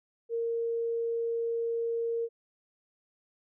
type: tone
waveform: sine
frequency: 462.9 Hz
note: A#4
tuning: 12 cents flat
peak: -28 dBFS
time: 0.29-2.29 s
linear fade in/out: 50 ms
effects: none